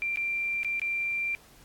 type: tone with dropouts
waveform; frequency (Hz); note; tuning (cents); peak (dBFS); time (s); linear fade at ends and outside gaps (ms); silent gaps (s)
sine; 2365; D7; +12; -27; 0.02-1.35; 0; 0.159-0.172 / 0.632-0.647 / 0.796-0.817
effects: pink hiss -56 dBFS RMS until 1.64 s + AAC 64 kbps